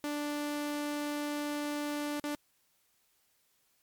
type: tone with dropouts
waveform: sawtooth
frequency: 293.7 Hz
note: D4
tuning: in tune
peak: -29 dBFS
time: 0.04-2.35 s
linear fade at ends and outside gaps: 0 ms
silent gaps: 2.197-2.24 s
effects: white hiss -72 dBFS RMS until 3.82 s + MP3 96 kbps